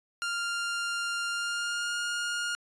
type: tone with pitch glide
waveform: sawtooth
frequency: 1396.9 to 1421.3 Hz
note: F6 to F6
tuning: 0 to +30 cents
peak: -26 dBFS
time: 0.22-2.55 s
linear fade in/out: 0 ms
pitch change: +30 cents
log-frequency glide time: 1.29-1.97 s
effects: resampled to 22050 Hz